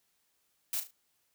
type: noise with echo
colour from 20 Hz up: blue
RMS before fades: -33 dBFS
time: 0.73-0.8 s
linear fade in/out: 2 ms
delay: 36 ms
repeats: 3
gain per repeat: -9 dB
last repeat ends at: 0.908 s
effects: white hiss -75 dBFS RMS until 1.34 s